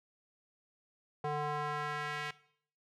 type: tone with band-pass filter sweep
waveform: square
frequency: 148.6 Hz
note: D3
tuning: 21 cents sharp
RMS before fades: -37 dBFS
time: 1.24-2.31 s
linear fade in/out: 5 ms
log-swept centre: 720 to 2200 Hz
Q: 1.4
effects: noise-tail reverb RT60 0.6 s tail -18 dB re dry